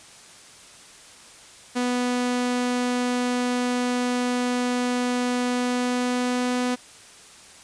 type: tone with pitch glide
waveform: sawtooth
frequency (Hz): 246.9 to 248.5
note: B3 to B3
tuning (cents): 0 to +11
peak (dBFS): -18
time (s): 1.75-6.76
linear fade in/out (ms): 20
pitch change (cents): +11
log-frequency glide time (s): 5.47-6.61
effects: white hiss -47 dBFS RMS until 7.63 s + resampled to 22050 Hz